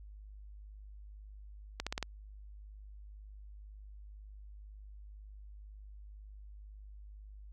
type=accelerating click train; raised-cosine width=0.2 ms; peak=-18 dBFS; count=5; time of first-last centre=1.8-2.027 s; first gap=66 ms; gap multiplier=0.9; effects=added 51 Hz sine -48 dBFS peak until 7.52 s